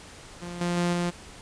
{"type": "tone with level steps", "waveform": "sawtooth", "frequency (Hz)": 174.61, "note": "F3", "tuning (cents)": 0, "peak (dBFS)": [-31, -21, -19, -21], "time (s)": [0.41, 1.11], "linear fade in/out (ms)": 20, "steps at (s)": [0.61, 0.77, 0.93], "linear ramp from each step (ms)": 2, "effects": ["pink hiss -46 dBFS RMS until 1.41 s", "resampled to 22050 Hz"]}